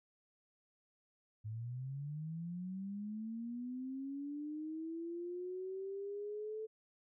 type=linear sweep; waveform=sine; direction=up; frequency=105.2 to 440 Hz; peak=-40 dBFS; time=1.44-6.67 s; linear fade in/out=20 ms; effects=none